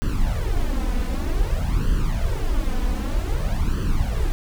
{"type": "noise with flanger", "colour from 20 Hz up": "brown", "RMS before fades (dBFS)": -21, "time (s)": [0.02, 4.32], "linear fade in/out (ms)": 0, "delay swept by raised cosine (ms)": [0.65, 4.05], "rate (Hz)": 0.53, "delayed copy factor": 0.8, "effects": []}